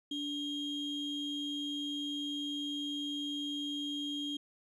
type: ring-modulated tone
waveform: triangle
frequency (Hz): 1760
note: A6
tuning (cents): 0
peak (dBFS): -30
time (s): 0.11-4.37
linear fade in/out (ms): 5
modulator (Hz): 1470
effects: resampled to 32000 Hz